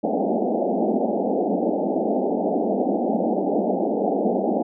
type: band-pass noise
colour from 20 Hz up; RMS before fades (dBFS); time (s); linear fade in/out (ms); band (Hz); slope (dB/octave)
pink; -22; 0.03-4.63; 10; 190 to 810; 96
effects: none